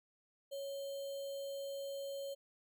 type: tone with sample-and-hold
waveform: sine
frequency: 554.4 Hz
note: C#5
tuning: in tune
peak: -40 dBFS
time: 0.51-2.35 s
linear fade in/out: 20 ms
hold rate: 3675 Hz
effects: none